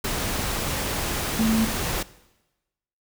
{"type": "tone in noise", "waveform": "sine", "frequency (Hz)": 222.5, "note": "A3", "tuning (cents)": 20, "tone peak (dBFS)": -19, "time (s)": [1.39, 1.65], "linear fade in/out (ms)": 5, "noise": "pink", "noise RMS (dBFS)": -27, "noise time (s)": [0.04, 2.03], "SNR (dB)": 5, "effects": ["noise-tail reverb RT60 1.0 s tail -19 dB re dry"]}